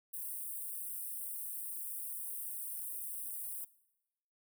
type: high-pass noise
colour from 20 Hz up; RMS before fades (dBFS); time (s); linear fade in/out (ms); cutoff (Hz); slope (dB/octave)
white; -42; 0.13-3.65; 10; 8500; 96
effects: noise-tail reverb RT60 0.9 s tail -20 dB re dry